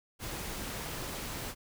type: noise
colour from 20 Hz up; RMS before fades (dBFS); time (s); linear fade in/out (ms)
pink; -39; 0.19-1.55; 50
effects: none